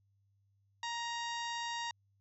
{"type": "harmonic tone", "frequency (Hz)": 938, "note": "A#5", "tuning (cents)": 11, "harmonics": [1, 2, 3, 4, 5, 6, 7, 8], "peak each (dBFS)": [-39, -43, -47, -45, -50, -51, -53, -56], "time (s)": [0.83, 1.91], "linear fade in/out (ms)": 2, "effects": ["added 99 Hz sine -70 dBFS peak until 2.2 s"]}